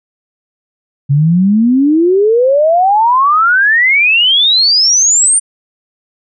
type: exponential sweep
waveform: sine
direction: up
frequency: 135.8 to 9140 Hz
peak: -6 dBFS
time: 1.09-5.4 s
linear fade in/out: 20 ms
effects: none